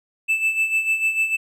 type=tone with tremolo; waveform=triangle; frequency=2637 Hz; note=E7; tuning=in tune; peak=-14 dBFS; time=0.28-1.37 s; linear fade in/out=20 ms; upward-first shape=sine; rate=6.7 Hz; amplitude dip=65%; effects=none